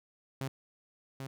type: tone with echo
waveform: sawtooth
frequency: 134.4 Hz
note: C3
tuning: 47 cents sharp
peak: -30 dBFS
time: 0.41-0.48 s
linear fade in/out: 2 ms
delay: 790 ms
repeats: 1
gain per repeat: -5 dB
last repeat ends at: 1.27 s
effects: none